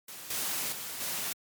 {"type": "noise with level steps", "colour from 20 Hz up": "white", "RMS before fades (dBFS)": [-44, -33, -39, -34], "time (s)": [0.08, 1.33], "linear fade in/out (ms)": 5, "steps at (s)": [0.3, 0.72, 1], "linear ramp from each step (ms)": 5, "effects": ["high-pass 100 Hz 12 dB/octave", "MP3 96 kbps"]}